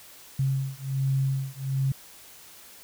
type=beating tone pair; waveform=sine; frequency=134.2 / 135.5 Hz; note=C3 / C#3; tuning=+44 / -39 cents; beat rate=1.3 Hz; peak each=-27 dBFS; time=0.39-1.92 s; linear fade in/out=5 ms; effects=white hiss -49 dBFS RMS until 2.83 s